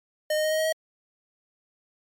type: tone with pitch steps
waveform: square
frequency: 612 / 617 / 622 / 627 / 632.1 / 637.3 Hz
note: D#5 / D#5 / D#5 / D#5 / D#5 / D#5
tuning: -29 / -15 / -1 / +13 / +27 / +41 cents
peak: -23 dBFS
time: 0.3-0.726 s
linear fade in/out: 5 ms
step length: 71 ms
effects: MP3 96 kbps